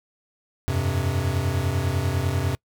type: chord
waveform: square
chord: F suspended second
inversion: none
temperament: equal with one note detuned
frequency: 87.31 / 97.38 / 130.81 Hz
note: F2 / G2 / C3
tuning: 0 / -11 / 0 cents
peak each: -27 / -27 / -27 dBFS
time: 0.68-2.55 s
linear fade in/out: 0 ms
effects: noise-tail reverb RT60 0.1 s tail -26 dB re dry